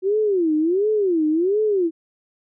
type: tone with vibrato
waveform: sine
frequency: 363.8 Hz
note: F#4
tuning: 29 cents flat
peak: -16 dBFS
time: 0.02-1.91 s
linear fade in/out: 50 ms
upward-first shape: sine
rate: 1.4 Hz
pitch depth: 300 cents each way
effects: none